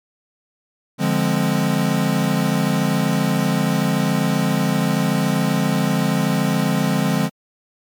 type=chord; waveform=square; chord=D half-diminished seventh; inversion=none; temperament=equal; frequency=146.83 / 174.61 / 207.7 / 261.6 Hz; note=D3 / F3 / Ab3 / C4; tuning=0 / 0 / 0 / 0 cents; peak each=-23 / -22 / -22 / -24 dBFS; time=0.98-7.3 s; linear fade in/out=50 ms; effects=MP3 96 kbps

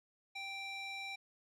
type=tone with band-pass filter; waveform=square; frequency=784 Hz; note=G5; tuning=in tune; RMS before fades=-44 dBFS; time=0.35-1.16 s; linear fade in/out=10 ms; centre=3000 Hz; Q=3; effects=none

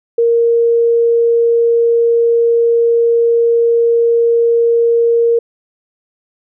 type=tone; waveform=sine; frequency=466.2 Hz; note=A#4; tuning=in tune; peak=-8 dBFS; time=0.18-5.39 s; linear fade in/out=5 ms; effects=none

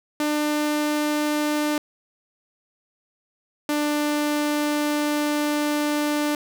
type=tone pair in turn; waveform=sawtooth; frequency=298.9 / 296.3 Hz; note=D4 / D4; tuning=+31 / +15 cents; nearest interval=unison; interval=16 cents; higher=first; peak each=-17 dBFS; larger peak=neither; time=0.2-1.78 / 3.69-6.35 s; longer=second; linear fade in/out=2 ms; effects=none

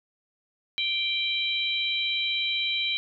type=harmonic tone; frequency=784 Hz; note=G5; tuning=in tune; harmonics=3 / 4 / 5; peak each=-29 / -29 / -29 dBFS; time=0.78-2.97 s; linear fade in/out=0 ms; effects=none

